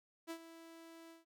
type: tone with ADSR envelope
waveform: sawtooth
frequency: 329.6 Hz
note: E4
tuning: in tune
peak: -37 dBFS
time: 0.27-1.25 s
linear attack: 35 ms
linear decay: 73 ms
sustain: -13 dB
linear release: 150 ms
effects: none